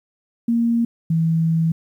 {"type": "tone pair in turn", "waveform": "sine", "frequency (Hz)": [233.1, 163.16], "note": ["A#3", "E3"], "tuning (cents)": [0, -17], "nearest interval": "tritone", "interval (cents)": 617, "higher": "first", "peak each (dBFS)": -15, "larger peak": "neither", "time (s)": [[0.48, 0.85], [1.1, 1.72]], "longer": "second", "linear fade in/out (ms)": 5, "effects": ["9-bit"]}